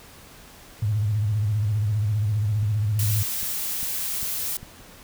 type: tone with vibrato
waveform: sine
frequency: 105.5 Hz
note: G#2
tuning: 28 cents sharp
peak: -20 dBFS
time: 0.82-3.23 s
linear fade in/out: 5 ms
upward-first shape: square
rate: 15 Hz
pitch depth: 73 cents each way
type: click train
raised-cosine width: 5 ms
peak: -27 dBFS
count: 6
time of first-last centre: 2.63-4.63 s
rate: 2.5 Hz
type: noise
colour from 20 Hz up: blue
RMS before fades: -28 dBFS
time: 2.99-4.57 s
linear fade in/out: 2 ms
effects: pink hiss -47 dBFS RMS until 5.03 s